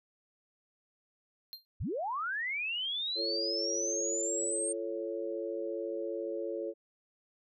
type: tone with exponential decay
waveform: square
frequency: 4186 Hz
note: C8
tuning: in tune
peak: -38 dBFS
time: 1.53-1.65 s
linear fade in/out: 0 ms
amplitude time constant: 26 ms
type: linear sweep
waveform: sine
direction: up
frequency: 41.28 to 8690 Hz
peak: -32 dBFS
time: 1.8-4.73 s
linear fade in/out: 10 ms
type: chord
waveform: sine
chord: F augmented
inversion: none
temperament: equal with one note detuned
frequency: 342.6 / 440 / 554.4 Hz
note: F4 / A4 / C#5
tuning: -33 / 0 / 0 cents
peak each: -38 dBFS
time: 3.15-6.74 s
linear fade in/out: 50 ms
effects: none